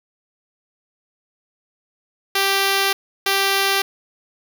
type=tone pair in turn; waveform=5% pulse; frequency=392 / 392 Hz; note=G4 / G4; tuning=0 / 0 cents; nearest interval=unison; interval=0 cents; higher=neither; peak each=-5 dBFS; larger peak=neither; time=2.35-2.93 / 3.26-3.82 s; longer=first; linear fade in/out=5 ms; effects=none